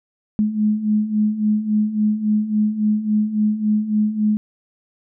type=beating tone pair; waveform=sine; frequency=210 / 213.6 Hz; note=G#3 / G#3; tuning=+19 / +49 cents; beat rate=3.6 Hz; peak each=-22 / -17 dBFS; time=0.39-4.37 s; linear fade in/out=0 ms; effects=none